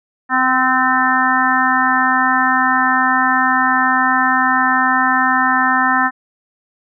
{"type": "harmonic tone with a mistuned harmonic", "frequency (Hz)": 257.3, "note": "C4", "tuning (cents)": -29, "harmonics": [1, 3, 4, 5, 6, 7], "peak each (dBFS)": [-21, -19, -18, -18, -21, -17], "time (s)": [0.29, 6.11], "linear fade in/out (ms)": 50, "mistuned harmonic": 5, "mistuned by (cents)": 21, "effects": []}